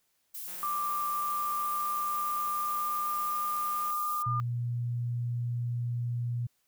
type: noise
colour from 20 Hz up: violet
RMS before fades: -40 dBFS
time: 0.34-4.23 s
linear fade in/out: 10 ms
type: click train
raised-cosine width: 0.3 ms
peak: -36 dBFS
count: 614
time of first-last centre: 0.48-3.905 s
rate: 179 Hz
type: tone with pitch glide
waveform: sine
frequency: 1183 to 1207.9 Hz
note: D6 to D6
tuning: +12 to +48 cents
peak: -29 dBFS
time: 0.63-4.4 s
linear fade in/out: 0 ms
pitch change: +36 cents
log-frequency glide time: 1.11-4.04 s
type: tone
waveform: sine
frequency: 120 Hz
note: B2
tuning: 49 cents flat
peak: -29 dBFS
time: 4.26-6.47 s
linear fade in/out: 10 ms
effects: white hiss -74 dBFS RMS until 6.67 s